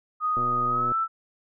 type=tone with pitch glide; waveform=sine; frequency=1244.5 to 1326.1 Hz; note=D#6 to E6; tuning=0 to +10 cents; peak=-22 dBFS; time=0.2-1.08 s; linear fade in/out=50 ms; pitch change=+110 cents; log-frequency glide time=0.67-0.95 s
type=click train; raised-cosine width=2 ms; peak=-23 dBFS; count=68; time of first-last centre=0.37-0.919 s; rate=122 Hz
effects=none